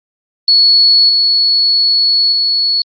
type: tone with level steps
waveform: sine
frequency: 4391 Hz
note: C#8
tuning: 17 cents flat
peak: -5 / -8 / -10 dBFS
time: 0.48-2.82 s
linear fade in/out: 2 ms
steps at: 1.09 / 2.32 s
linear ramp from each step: 2 ms
effects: Opus 48 kbps